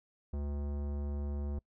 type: tone with tanh clipping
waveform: sine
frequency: 71.9 Hz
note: D2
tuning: 36 cents flat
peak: -36 dBFS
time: 0.33-1.59 s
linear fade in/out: 5 ms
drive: 18 dB
effects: noise-tail reverb RT60 0.1 s tail -25 dB re dry